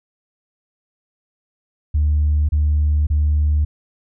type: tone bursts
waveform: sine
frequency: 75 Hz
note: D2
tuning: 37 cents sharp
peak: -12 dBFS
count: 3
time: 1.94-3.65 s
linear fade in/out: 10 ms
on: 550 ms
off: 30 ms
effects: tanh soft clip ceiling -10 dBFS